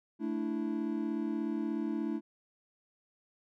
triangle chord, A suspended fourth, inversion none, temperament just, 220 / 293.3 / 330 Hz, A3 / D4 / E4, 0 / -2 / +2 cents, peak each -34 dBFS, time 0.19-2.21 s, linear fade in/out 50 ms, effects none

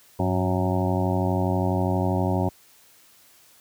harmonic tone with a mistuned harmonic, 92.3 Hz, F#2, 4 cents flat, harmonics 1 / 2 / 3 / 4 / 6 / 7 / 8 / 9 / 10, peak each -24 / -27 / -29 / -30 / -32 / -32 / -33 / -34 / -34 dBFS, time 0.19-2.49 s, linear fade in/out 5 ms, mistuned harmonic 1, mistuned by +98 cents, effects white hiss -55 dBFS RMS until 3.6 s + high-pass 60 Hz 12 dB/octave

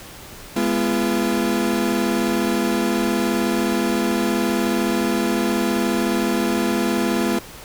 35% pulse chord, F diminished, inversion first, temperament equal with one note detuned, 207.7 / 246.9 / 341.1 Hz, Ab3 / Cb4 / F4, 0 / 0 / -41 cents, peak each -21 dBFS, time 0.56-7.39 s, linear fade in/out 5 ms, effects pink hiss -39 dBFS RMS until 7.64 s

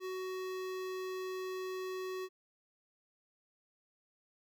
square tone with notch filter, 373.1 Hz, F#4, 14 cents sharp, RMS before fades -40 dBFS, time 0-2.29 s, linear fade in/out 50 ms, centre 9400 Hz, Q 1.2, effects none

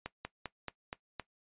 slowing click train, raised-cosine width 0.3 ms, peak -22 dBFS, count 6, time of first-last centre 0.06-1.197 s, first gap 190 ms, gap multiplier 1.09, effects noise-tail reverb RT60 0.1 s tail -18 dB re dry + resampled to 8000 Hz

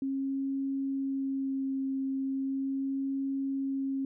sine tone with vibrato, 270.2 Hz, C#4, 44 cents flat, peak -29 dBFS, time 0.02-4.05 s, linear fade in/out 2 ms, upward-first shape sine, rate 0.38 Hz, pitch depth 12 cents each way, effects none

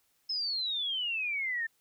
sine exponential sweep, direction down, 5240 to 1777 Hz, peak -30 dBFS, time 0.29-1.67 s, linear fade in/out 10 ms, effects white hiss -72 dBFS RMS until 1.8 s

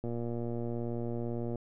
click train, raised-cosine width 2 ms, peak -24 dBFS, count 180, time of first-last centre 0.04-1.557 s, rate 118 Hz, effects none

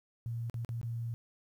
sine tone with dropouts, 116.54 Hz, A#2, in tune, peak -34 dBFS, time 0.26-1.14 s, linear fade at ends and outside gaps 0 ms, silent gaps 0.498-0.542 / 0.648-0.691 / 0.814-0.83 s, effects 11-bit

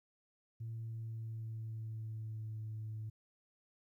sine tone with pitch glide, 113.6 to 109.1 Hz, A#2 to A2, -44 to -14 cents, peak -39 dBFS, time 0.6-3.1 s, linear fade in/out 10 ms, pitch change -70 cents, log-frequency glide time 0.75-2.6 s, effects tanh soft clip ceiling -37 dBFS + 13-bit

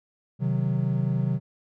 triangle chord, C diminished, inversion none, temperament equal, 130.81 / 155.56 / 185 Hz, C3 / Eb3 / Gb3, 0 / 0 / 0 cents, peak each -23 / -26 / -26 dBFS, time 0.39-1.4 s, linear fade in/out 50 ms, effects none

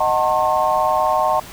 sine chord, D# diminished seventh, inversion none, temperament just, 622.3 / 746.7 / 896 / 1075.3 Hz, D#5 / F#5 / A5 / C6, 0 / +16 / +31 / +47 cents, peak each -20 dBFS, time 0-1.4 s, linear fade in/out 5 ms, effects pink hiss -37 dBFS RMS until 1.52 s

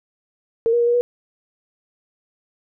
sine tone with pitch steps, 457.5 / 475.8 / 472.9 / 478.1 / 485.3 Hz, A#4 / A#4 / A#4 / A#4 / B4, -32 / +35 / +25 / +44 / -30 cents, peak -14 dBFS, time 0.66-1.01 s, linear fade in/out 0 ms, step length 70 ms, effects none

